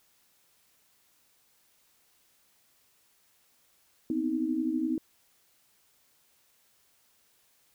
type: tone cluster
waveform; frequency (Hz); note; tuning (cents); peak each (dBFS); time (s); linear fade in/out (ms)
sine; 248.1 / 260.2 / 316.1; B3 / C4 / D#4; +8 / -9 / +27; -34 / -32 / -29; 4.1-4.98; 2
effects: white hiss -67 dBFS RMS until 7.74 s